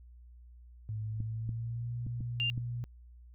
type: tone with pitch glide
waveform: sine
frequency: 108.1 to 119.94 Hz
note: A2 to A#2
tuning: -30 to +50 cents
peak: -34 dBFS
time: 0.89-2.84 s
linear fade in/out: 0 ms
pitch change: +180 cents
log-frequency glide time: 1.04-1.95 s
type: clicks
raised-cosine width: 5 ms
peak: -27 dBFS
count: 5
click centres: 1.204 / 1.492 / 2.066 / 2.207 / 2.578 s
type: tone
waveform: sine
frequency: 2794 Hz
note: F7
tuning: in tune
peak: -29 dBFS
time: 2.4-2.5 s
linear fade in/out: 0 ms
effects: added 60 Hz sine -51 dBFS peak until 3.34 s

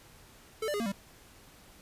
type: tone with pitch steps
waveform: square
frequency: 439.5 / 592 / 411.2 / 230.2 / 197.6 Hz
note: A4 / D5 / G#4 / A#3 / G3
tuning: -2 / +14 / -17 / -22 / +14 cents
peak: -31 dBFS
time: 0.62-0.92 s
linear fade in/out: 5 ms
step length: 60 ms
effects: pink hiss -56 dBFS RMS until 1.81 s + resampled to 32000 Hz

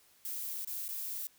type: noise with dropouts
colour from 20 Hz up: violet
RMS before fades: -39 dBFS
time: 0.25-1.27 s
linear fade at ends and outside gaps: 1 ms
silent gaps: 0.648-0.673 / 0.881-0.888 s
effects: white hiss -65 dBFS RMS until 1.38 s

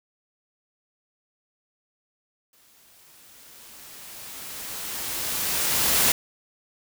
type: noise with exponential growth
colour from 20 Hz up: white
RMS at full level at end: -19 dBFS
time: 2.53-6.12 s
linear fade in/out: 2 ms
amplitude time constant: 780 ms
effects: none

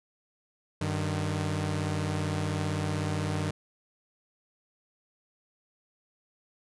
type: tone pair together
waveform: sawtooth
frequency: 95.7 / 152.29 Hz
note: G2 / D#3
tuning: -41 / -37 cents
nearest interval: minor sixth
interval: 804 cents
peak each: -27 dBFS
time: 0.81-3.51 s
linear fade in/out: 5 ms
effects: resampled to 24000 Hz

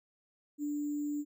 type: tone with sample-and-hold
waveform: sine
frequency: 293.3 Hz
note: D4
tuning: 2 cents flat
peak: -32 dBFS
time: 0.58-1.25 s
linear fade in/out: 50 ms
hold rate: 7350 Hz
effects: none

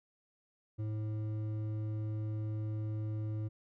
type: tone with hard clipping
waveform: sine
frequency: 107.8 Hz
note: A2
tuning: 35 cents flat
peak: -36 dBFS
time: 0.78-3.49 s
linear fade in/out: 20 ms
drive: 8 dB
effects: none

